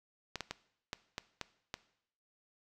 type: clicks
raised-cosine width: 0.2 ms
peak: -20 dBFS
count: 7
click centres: 0.357 / 0.407 / 0.51 / 0.931 / 1.181 / 1.413 / 1.741 s
effects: noise-tail reverb RT60 0.7 s tail -18 dB re dry